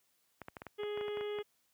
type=clicks; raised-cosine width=0.5 ms; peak=-29 dBFS; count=12; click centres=0.417 / 0.484 / 0.568 / 0.619 / 0.667 / 0.834 / 0.975 / 1.011 / 1.082 / 1.172 / 1.21 / 1.387 s
type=harmonic tone; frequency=416.3 Hz; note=G#4; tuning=4 cents sharp; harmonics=1 / 2 / 3 / 4 / 5 / 6 / 7 / 8; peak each=-36 / -53 / -53 / -57 / -52 / -60 / -54 / -54 dBFS; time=0.78-1.43 s; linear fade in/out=20 ms
effects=white hiss -75 dBFS RMS until 1.73 s + high-pass 60 Hz 12 dB/octave